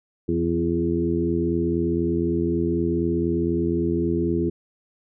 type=harmonic tone with a mistuned harmonic; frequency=84 Hz; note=E2; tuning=33 cents sharp; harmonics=1 / 2 / 3 / 4 / 5; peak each=-29 / -27 / -27 / -23 / -29 dBFS; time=0.28-4.5 s; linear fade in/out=10 ms; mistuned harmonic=4; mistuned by=+24 cents; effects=none